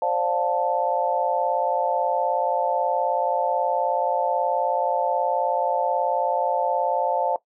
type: chord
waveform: sine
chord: D minor seventh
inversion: third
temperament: just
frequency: 528.6 / 587.3 / 704.8 / 881 Hz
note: C5 / D5 / F5 / A5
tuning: +18 / 0 / +16 / +2 cents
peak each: -26 / -27 / -26 / -24 dBFS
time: 0.02-7.36 s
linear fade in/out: 2 ms
effects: noise-tail reverb RT60 0.1 s tail -17 dB re dry